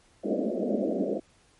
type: band-pass noise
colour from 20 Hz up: pink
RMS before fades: -28 dBFS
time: 0.23-1.2 s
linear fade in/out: 20 ms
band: 190 to 660 Hz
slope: 96 dB/octave
effects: pink hiss -62 dBFS RMS until 1.59 s + MP3 48 kbps